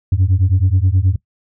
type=beating tone pair; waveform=sine; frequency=89 / 98.4 Hz; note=F2 / G2; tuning=+33 / +7 cents; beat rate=9.4 Hz; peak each=-12 dBFS; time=0.12-1.16 s; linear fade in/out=5 ms; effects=noise-tail reverb RT60 0.1 s tail -21 dB re dry + tanh soft clip ceiling -7 dBFS